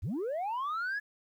sine linear sweep, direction up, 61.1 to 1718 Hz, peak -29 dBFS, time 0.02-1 s, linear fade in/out 20 ms, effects tanh soft clip ceiling -30 dBFS + 11-bit

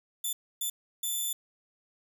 5% pulse tone bursts at uneven times, 3517 Hz, A7, 1 cent flat, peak -22 dBFS, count 3, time 0.24-0.33 / 0.61-0.7 / 1.03-1.33 s, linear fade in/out 5 ms, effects 9-bit

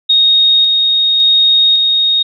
sine tone with tremolo, 3729 Hz, A#7, in tune, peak -6 dBFS, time 0.09-2.23 s, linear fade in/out 10 ms, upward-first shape square, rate 0.9 Hz, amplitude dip 25%, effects none

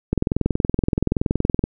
click train, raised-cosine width 3 ms, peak -5 dBFS, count 33, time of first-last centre 0.13-1.639 s, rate 21.2 Hz, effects none

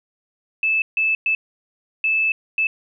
sine tone bursts at uneven times, 2622 Hz, E7, 10 cents flat, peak -16 dBFS, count 5, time 0.63-0.82 / 0.97-1.15 / 1.26-1.35 / 2.04-2.32 / 2.58-2.67 s, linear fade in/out 2 ms, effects none

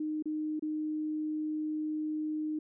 sine tone with dropouts, 307.6 Hz, D#4, 20 cents flat, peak -31 dBFS, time 0-2.59 s, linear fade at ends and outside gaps 5 ms, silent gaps 0.225-0.256 / 0.595-0.623 s, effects none

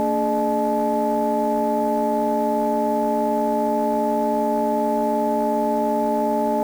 sine tone cluster, 225 / 287.7 / 420.3 / 608 / 861 Hz, A3 / D4 / G#4 / D#5 / A5, +39 / -36 / +21 / -40 / -38 cents, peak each -24 / -26 / -26 / -22 / -22 dBFS, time 0-6.63 s, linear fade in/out 0 ms, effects tanh soft clip ceiling -11 dBFS + 7-bit

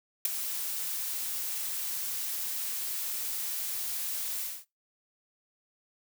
blue noise with ADSR envelope, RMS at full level -23 dBFS, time 0.25-4.65 s, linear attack 3 ms, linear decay 11 ms, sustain -11 dB, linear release 230 ms, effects noise-tail reverb RT60 0.2 s tail -21 dB re dry

